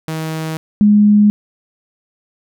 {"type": "tone pair in turn", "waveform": ["sawtooth", "sine"], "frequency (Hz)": [159, 208], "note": ["D#3", "G#3"], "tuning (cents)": [38, 3], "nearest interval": "perfect fourth", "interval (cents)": 465, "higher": "second", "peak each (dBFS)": [-16, -6], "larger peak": "second", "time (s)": [[0.08, 0.57], [0.81, 1.3]], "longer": "neither", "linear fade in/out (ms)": 0, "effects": []}